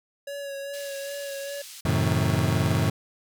square tone with vibrato, 560 Hz, C#5, 18 cents sharp, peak -33 dBFS, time 0.27-1.62 s, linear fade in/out 5 ms, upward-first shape sine, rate 2.5 Hz, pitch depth 23 cents each way
pink band-pass noise, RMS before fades -43 dBFS, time 0.73-1.81 s, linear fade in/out 10 ms, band 3600 to 13000 Hz, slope 12 dB/octave
35% pulse chord, F# diminished seventh, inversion none, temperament just, 92.5 / 111 / 133.2 / 159.84 Hz, F#2 / A2 / C3 / Eb3, 0 / +16 / +31 / +47 cents, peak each -25 dBFS, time 1.85-2.9 s, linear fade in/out 5 ms
effects none

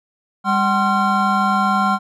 triangle tone cluster, 200.2 / 756 / 1053 / 1374 Hz, G3 / F#5 / C6 / F6, +37 / +37 / +11 / -29 cents, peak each -18 dBFS, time 0.44-1.99 s, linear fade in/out 50 ms, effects none

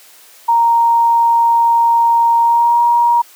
sine tone with pitch glide, 931 to 946.7 Hz, A#5 to A#5, -2 to +26 cents, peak -8 dBFS, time 0.48-3.22 s, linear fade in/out 10 ms, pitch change +28 cents, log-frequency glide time 2.41-2.81 s, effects white hiss -43 dBFS RMS until 3.35 s + high-pass 400 Hz 12 dB/octave

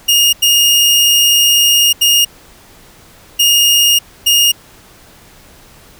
sawtooth tone bursts at uneven times, 2844 Hz, F7, 31 cents sharp, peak -4 dBFS, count 5, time 0.08-0.33 / 0.42-1.93 / 2.01-2.25 / 3.39-3.99 / 4.26-4.52 s, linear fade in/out 10 ms, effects pink hiss -42 dBFS RMS until 5.99 s

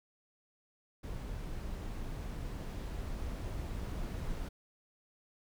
brown noise with level ramp, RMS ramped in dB -41 to -38 dBFS, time 1.03-4.49 s, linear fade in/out 10 ms, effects none

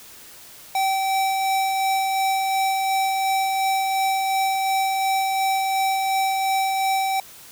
square tone with tremolo, 772 Hz, G5, 27 cents flat, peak -19 dBFS, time 0.75-7.2 s, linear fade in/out 2 ms, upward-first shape sine, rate 2.8 Hz, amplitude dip 25%, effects white hiss -44 dBFS RMS until 7.51 s

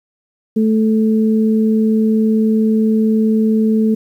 sine tone pair together, 218.9 / 437.8 Hz, A3 / A4, -9 / -9 cents, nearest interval octave, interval 1200 cents, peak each -11 / -19 dBFS, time 0.56-3.95 s, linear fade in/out 10 ms, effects 8-bit

